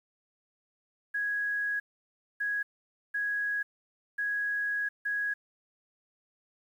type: tone bursts at uneven times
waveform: sine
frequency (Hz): 1661.2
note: G#6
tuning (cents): 0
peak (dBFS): -28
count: 5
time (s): 1.14-1.8 / 2.4-2.63 / 3.14-3.63 / 4.18-4.89 / 5.05-5.34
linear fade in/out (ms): 10
effects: 10-bit